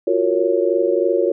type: chord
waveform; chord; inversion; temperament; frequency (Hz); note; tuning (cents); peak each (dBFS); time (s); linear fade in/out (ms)
sine; Gb major seventh; third; just; 346.9 / 370 / 462.5 / 555; F4 / Gb4 / Bb4 / Db5; -12 / 0 / -14 / +2; -20; 0.07-1.32; 5
effects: none